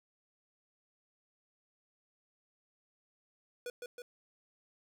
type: tone with echo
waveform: square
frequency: 487.3 Hz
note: B4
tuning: 23 cents flat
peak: -39 dBFS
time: 3.66-3.7 s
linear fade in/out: 2 ms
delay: 160 ms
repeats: 2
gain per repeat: -3 dB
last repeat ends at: 4.02 s
effects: none